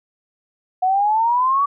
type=exponential sweep; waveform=sine; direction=up; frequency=730 to 1151 Hz; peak=-14 dBFS; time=0.82-1.66 s; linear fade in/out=10 ms; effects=none